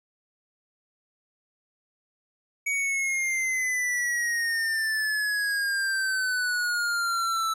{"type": "exponential sweep", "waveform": "square", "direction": "down", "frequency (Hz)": [2261, 1314], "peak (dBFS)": -25, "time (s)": [2.66, 7.54], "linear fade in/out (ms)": 10, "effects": ["low-pass 12000 Hz 12 dB/octave"]}